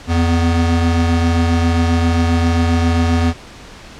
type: tone pair together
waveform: square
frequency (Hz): 84.6 / 246.3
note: E2 / B3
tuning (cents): +45 / -5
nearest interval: octave + perfect fifth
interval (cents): 1850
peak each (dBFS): -14 / -18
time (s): 0.07-3.34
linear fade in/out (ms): 50
effects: pink hiss -37 dBFS RMS until 3.99 s + low-pass 6000 Hz 12 dB/octave